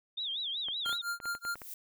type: tone with vibrato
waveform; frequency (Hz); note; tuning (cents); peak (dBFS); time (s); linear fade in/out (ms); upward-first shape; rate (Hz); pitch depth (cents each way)
sine; 3520; A7; 0; -33; 0.17-1.02; 10; sine; 5.3; 190
type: clicks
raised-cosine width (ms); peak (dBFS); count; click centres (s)
0.5; -30; 10; 0.685 / 0.861 / 0.894 / 0.928 / 1.202 / 1.256 / 1.351 / 1.451 / 1.556 / 1.618
type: tone with tremolo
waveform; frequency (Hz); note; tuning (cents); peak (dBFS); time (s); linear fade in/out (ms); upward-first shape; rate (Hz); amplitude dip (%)
square; 1398; F6; +1; -32; 0.85-1.55; 10; sine; 5; 100
type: noise with exponential growth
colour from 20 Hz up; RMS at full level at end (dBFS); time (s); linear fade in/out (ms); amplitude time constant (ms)
violet; -41; 1.23-1.74; 2; 110
effects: none